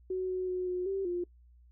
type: tone with pitch steps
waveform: sine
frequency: 371.9 / 369.5 / 365.6 / 361.9 / 388.4 / 352.4 Hz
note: F#4 / F#4 / F#4 / F#4 / G4 / F4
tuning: +9 / -2 / -21 / -38 / -16 / +16 cents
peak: -30 dBFS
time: 0.1-1.24 s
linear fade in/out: 5 ms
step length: 190 ms
effects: noise-tail reverb RT60 0.1 s tail -23 dB re dry + added 60 Hz sine -56 dBFS peak until 1.71 s